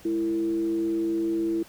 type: tone with frequency modulation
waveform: sine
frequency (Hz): 332.6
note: E4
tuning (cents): +16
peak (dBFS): -23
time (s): 0.05-1.63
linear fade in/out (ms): 5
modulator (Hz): 124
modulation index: 0.36
effects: pink hiss -51 dBFS RMS until 1.68 s